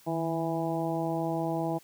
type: harmonic tone with a mistuned harmonic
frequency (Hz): 164.81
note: E3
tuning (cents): 0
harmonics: 1 / 2 / 3 / 4 / 5 / 6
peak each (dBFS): -33 / -32 / -38 / -34 / -35 / -43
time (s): 0.06-1.79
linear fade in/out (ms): 20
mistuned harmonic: 1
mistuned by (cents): -54
effects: white hiss -58 dBFS RMS until 1.83 s + high-pass 100 Hz 12 dB/octave